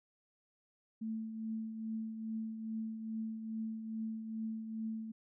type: tone with tremolo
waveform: sine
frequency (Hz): 221.5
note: A3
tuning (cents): +12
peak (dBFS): -35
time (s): 1.01-5.12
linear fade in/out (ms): 10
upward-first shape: triangle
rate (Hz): 2.4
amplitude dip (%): 55
effects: none